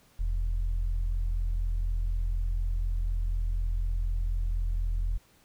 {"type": "tone pair together", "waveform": "sine", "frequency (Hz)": [40.32, 84.4], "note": ["E1", "E2"], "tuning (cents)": [-38, 41], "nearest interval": "octave + minor second", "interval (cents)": 1279, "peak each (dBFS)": [-25, -36], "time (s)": [0.19, 5.18], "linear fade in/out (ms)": 10, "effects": ["tanh soft clip ceiling -20 dBFS", "pink hiss -62 dBFS RMS until 5.44 s"]}